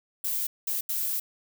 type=noise bursts at uneven times; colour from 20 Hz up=violet; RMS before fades=-29 dBFS; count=3; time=0.24-0.47 / 0.67-0.81 / 0.89-1.2 s; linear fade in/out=5 ms; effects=none